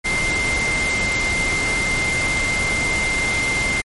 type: tone in noise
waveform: sine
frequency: 2093 Hz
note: C7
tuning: in tune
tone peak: -19 dBFS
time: 0.04-3.82 s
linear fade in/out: 20 ms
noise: pink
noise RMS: -24 dBFS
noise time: 0.04-3.82 s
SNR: +2 dB
effects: MP3 48 kbps